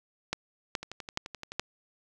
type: two click trains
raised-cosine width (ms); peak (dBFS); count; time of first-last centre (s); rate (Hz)
0.2; -22 / -12; 9 / 4; 0.83-1.52 / 0.33-1.596; 11.6 / 2.37
effects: none